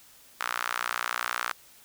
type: tone with high-pass filter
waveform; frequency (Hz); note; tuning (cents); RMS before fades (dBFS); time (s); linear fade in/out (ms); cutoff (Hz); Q
sawtooth; 59.8; A#1; +45; -32; 0.4-1.52; 0; 1300; 2.7
effects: white hiss -55 dBFS RMS until 1.84 s